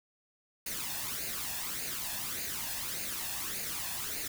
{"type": "noise with flanger", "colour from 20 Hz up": "white", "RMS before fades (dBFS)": -37, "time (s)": [0.66, 4.28], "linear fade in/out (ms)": 5, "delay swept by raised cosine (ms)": [0.44, 1.17], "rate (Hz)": 1.7, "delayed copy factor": 0.6, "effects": []}